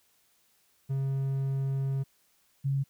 triangle / sine tone pair in turn, 135.7 / 137.51 Hz, C#3 / C#3, -36 / -14 cents, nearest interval unison, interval 22 cents, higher second, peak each -25 dBFS, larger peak neither, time 0.89-2.04 / 2.64-2.84 s, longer first, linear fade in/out 20 ms, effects white hiss -68 dBFS RMS until 2.89 s

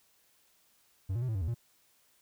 triangle tone with pitch steps, 94.8 / 118.2 / 128.1 / 110.7 / 95.4 / 79.9 / 117.7 Hz, F#2 / A#2 / C3 / A2 / G2 / D#2 / A#2, +43 / +24 / -36 / +11 / -47 / +47 / +17 cents, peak -28 dBFS, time 1.09-1.545 s, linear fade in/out 10 ms, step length 65 ms, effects white hiss -68 dBFS RMS until 2.21 s

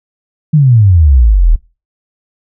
sine exponential sweep, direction down, 160 to 36.71 Hz, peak -3 dBFS, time 0.53-1.56 s, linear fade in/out 10 ms, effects noise-tail reverb RT60 0.3 s tail -21 dB re dry

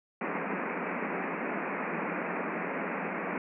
pink band-pass noise, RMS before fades -34 dBFS, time 0.21-3.38 s, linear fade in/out 2 ms, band 170 to 2500 Hz, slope 96 dB/octave, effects none

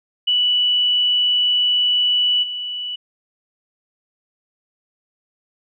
sine tone with level steps, 2958 Hz, F#7, 1 cent flat, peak -14 / -24 dBFS, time 0.27-2.96 s, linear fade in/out 10 ms, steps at 2.42 s, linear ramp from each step 20 ms, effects none

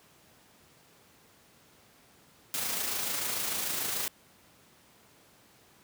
white noise with amplitude modulation, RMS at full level -31 dBFS, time 2.54-4.08 s, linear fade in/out 0 ms, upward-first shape sine, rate 26.8 Hz, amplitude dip 35%, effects pink hiss -60 dBFS RMS until 5.83 s + high-pass 100 Hz 12 dB/octave

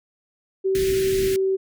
sine tone, 383.3 Hz, G4, 39 cents flat, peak -18 dBFS, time 0.64-1.57 s, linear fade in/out 20 ms
pink band-stop noise, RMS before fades -30 dBFS, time 0.75-1.36 s, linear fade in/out 0 ms, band 410 to 1600 Hz, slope 48 dB/octave
effects none

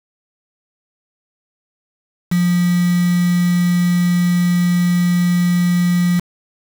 sine tone with quantisation, 176.2 Hz, F3, 16 cents sharp, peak -12 dBFS, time 2.31-6.2 s, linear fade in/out 10 ms, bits 4, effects none

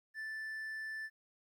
triangle tone, 1760 Hz, A6, in tune, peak -38 dBFS, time 0.14-1.1 s, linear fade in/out 50 ms, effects 13-bit

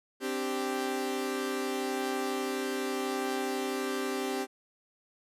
sawtooth chord, C suspended second, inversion none, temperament equal, 261.6 / 293.7 / 392 Hz, C4 / D4 / G4, 0 / 0 / 0 cents, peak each -31 / -35 / -29 dBFS, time 0.2-4.47 s, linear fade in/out 50 ms, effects resampled to 32000 Hz

